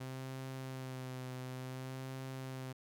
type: tone with vibrato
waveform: sawtooth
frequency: 130 Hz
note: C3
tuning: 11 cents flat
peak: -38 dBFS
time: 0-2.73 s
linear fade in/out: 10 ms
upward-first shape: sine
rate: 0.56 Hz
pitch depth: 27 cents each way
effects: none